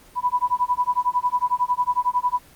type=tone with tremolo; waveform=sine; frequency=987.8 Hz; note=B5; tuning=in tune; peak=-15 dBFS; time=0.15-2.4 s; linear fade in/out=50 ms; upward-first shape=sine; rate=11 Hz; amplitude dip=100%; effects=pink hiss -50 dBFS RMS until 2.55 s + Opus 24 kbps